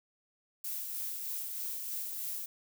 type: noise with tremolo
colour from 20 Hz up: violet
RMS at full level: -37 dBFS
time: 0.64-2.46 s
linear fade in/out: 5 ms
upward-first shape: sine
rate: 3.2 Hz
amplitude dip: 30%
effects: none